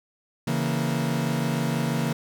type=chord; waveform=40% pulse; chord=A# diminished; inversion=first; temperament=equal; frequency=138.59 / 164.81 / 233.1 Hz; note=C#3 / E3 / A#3; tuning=0 / 0 / 0 cents; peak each=-27 dBFS; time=0.47-2.13 s; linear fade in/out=5 ms; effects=none